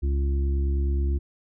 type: harmonic tone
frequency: 69.3 Hz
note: C#2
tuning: in tune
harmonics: 1 / 2 / 3 / 4 / 5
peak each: -21 / -39 / -40 / -41 / -36 dBFS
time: 0.02-1.19 s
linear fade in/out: 20 ms
effects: none